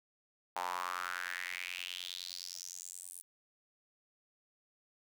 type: tone with high-pass filter sweep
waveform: sawtooth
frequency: 89.6 Hz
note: F2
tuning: 45 cents sharp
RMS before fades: -42 dBFS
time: 0.56-3.22 s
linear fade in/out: 0 ms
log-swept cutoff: 850 to 10000 Hz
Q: 4.7
effects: none